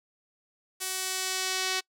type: tone with band-pass filter sweep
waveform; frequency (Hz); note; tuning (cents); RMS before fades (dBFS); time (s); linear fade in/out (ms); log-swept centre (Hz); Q
sawtooth; 375; F#4; +23; -31; 0.8-1.81; 20; 10000 to 4300; 0.85
effects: noise-tail reverb RT60 0.1 s tail -25 dB re dry